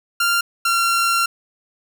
sawtooth tone pair in turn, 1390 / 1371.7 Hz, F6 / F6, -9 / -32 cents, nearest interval unison, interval 23 cents, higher first, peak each -12 dBFS, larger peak neither, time 0.2-0.41 / 0.65-1.26 s, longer second, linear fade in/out 5 ms, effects none

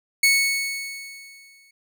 sawtooth tone with exponential decay, 2210 Hz, C#7, 6 cents flat, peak -10 dBFS, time 0.23-1.71 s, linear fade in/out 5 ms, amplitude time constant 320 ms, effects none

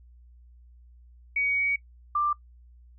sine tone pair in turn, 2251 / 1183.8 Hz, C#7 / D6, +26 / +13 cents, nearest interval major seventh, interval 1113 cents, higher first, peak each -23 / -22 dBFS, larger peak second, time 1.36-1.76 / 2.15-2.33 s, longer first, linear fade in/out 5 ms, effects noise-tail reverb RT60 0.1 s tail -21 dB re dry + added 60 Hz sine -50 dBFS peak until 2.98 s

